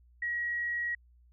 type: tone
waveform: sine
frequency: 1906 Hz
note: A#6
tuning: 38 cents sharp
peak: -30 dBFS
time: 0.22-0.95 s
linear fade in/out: 5 ms
effects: added 60 Hz sine -58 dBFS peak until 1.32 s